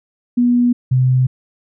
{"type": "tone pair in turn", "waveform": "sine", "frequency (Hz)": [243, 128.49], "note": ["B3", "C3"], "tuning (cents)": [-28, -31], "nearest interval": "major seventh", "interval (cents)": 1103, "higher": "first", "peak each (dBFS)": [-10, -10], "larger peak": "neither", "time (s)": [[0.37, 0.73], [0.91, 1.27]], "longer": "neither", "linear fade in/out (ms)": 10, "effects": []}